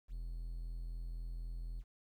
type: tone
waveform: triangle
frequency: 41.96 Hz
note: E1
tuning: 31 cents sharp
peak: -38 dBFS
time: 0.08-1.84 s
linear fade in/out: 50 ms
effects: 12-bit